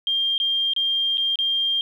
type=tone with dropouts; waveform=sine; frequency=3197 Hz; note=G7; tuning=33 cents sharp; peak=-19 dBFS; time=0.07-1.81 s; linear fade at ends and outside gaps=1 ms; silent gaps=0.38-0.4 / 0.735-0.763 / 1.173-1.18 / 1.357-1.388 s; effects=9-bit